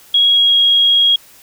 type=tone with pitch glide; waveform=sine; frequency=3311 to 3288 Hz; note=G#7 to G#7; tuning=-6 to -18 cents; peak=-8 dBFS; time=0.14-1.16 s; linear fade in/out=5 ms; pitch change=-12 cents; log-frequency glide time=0.28-0.57 s; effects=white hiss -44 dBFS RMS until 1.42 s